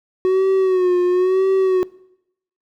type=tone with vibrato; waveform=triangle; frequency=370 Hz; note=F#4; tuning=in tune; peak=-11 dBFS; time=0.25-1.83 s; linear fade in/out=0 ms; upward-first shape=sine; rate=0.99 Hz; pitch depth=62 cents each way; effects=noise-tail reverb RT60 0.8 s tail -22 dB re dry